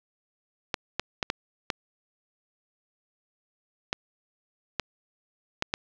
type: clicks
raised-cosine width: 0.2 ms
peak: -8 dBFS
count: 9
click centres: 0.742 / 0.996 / 1.228 / 1.301 / 1.702 / 3.929 / 4.797 / 5.624 / 5.739 s
effects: low-pass 5000 Hz 12 dB/octave + 7-bit